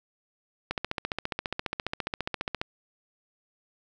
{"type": "click train", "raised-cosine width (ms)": 0.3, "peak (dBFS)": -13, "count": 29, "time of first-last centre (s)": [0.71, 2.615], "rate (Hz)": 14.7, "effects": []}